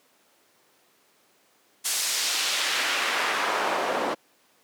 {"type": "noise with band-pass filter sweep", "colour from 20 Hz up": "pink", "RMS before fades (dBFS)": -26, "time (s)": [1.84, 4.15], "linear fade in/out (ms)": 20, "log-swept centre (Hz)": [8200, 550], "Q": 0.88, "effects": ["pink hiss -62 dBFS RMS until 4.63 s", "high-pass 300 Hz 12 dB/octave"]}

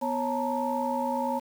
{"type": "tone cluster", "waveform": "sine", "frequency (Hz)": [247.5, 549, 874, 935], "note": ["B3", "C#5", "A5", "A#5"], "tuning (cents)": [4, -17, -12, 5], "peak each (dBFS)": -31, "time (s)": [0.01, 1.4], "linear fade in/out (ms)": 20, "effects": ["tanh soft clip ceiling -16 dBFS", "8-bit"]}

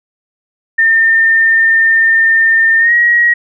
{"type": "tone with pitch glide", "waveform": "sine", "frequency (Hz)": [1809, 1898.9], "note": ["A6", "A#6"], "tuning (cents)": [48, 32], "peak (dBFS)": -6, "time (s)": [0.78, 3.34], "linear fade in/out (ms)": 10, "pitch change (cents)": 84, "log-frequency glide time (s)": [2.79, 2.93], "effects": []}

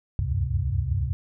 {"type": "tone cluster", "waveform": "sine", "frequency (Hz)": [67.1, 75.4, 91.9, 97.1, 128.7], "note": ["C2", "D2", "F#2", "G2", "C3"], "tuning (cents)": [44, 46, -11, -16, -28], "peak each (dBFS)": -29, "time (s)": [0.19, 1.13], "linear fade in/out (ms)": 0, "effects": []}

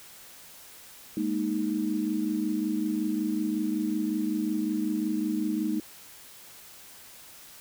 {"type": "chord", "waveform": "sine", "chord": "Ab suspended second", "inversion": "none", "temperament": "equal", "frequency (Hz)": [207.7, 233.1, 311.1], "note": ["Ab3", "Bb3", "Eb4"], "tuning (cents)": [0, 0, 0], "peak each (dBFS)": [-31, -32, -28], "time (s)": [1.17, 5.8], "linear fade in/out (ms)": 2, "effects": ["white hiss -49 dBFS RMS until 7.6 s"]}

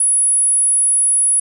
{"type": "tone", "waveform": "sine", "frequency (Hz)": 10220, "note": "D#9", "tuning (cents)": 45, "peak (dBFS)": -11, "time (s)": [0, 1.4], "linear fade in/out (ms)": 5, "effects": []}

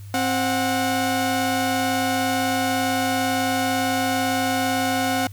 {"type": "tone pair together", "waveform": "sawtooth", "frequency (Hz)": [263.3, 732], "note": ["C4", "F#5"], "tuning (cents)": [11, -19], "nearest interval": "octave + tritone", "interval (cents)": 1770, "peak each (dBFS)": -19, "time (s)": [0.14, 5.27], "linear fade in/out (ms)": 2, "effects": ["added 100 Hz sine -35 dBFS peak until 5.32 s", "white hiss -52 dBFS RMS until 5.32 s"]}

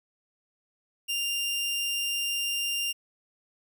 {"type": "tone", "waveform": "sawtooth", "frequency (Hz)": 2794, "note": "F7", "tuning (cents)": 0, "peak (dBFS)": -24, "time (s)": [1.08, 2.93], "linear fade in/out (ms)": 20, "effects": []}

